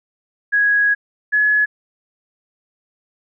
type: tone pair in turn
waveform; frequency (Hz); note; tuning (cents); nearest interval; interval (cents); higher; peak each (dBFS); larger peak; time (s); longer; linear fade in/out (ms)
sine; 1661.2 / 1697.1; G#6 / G#6; 0 / +37; unison; 37; second; -12; neither; 0.52-0.95 / 1.32-1.66; first; 20
effects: none